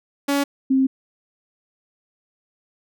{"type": "tone pair in turn", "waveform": ["sawtooth", "sine"], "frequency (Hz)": [281.9, 265.3], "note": ["C#4", "C4"], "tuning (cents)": [29, 24], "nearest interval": "minor second", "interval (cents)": 105, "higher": "first", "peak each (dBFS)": -14, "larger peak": "neither", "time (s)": [[0.28, 0.44], [0.7, 0.87]], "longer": "second", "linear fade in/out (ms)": 10, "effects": []}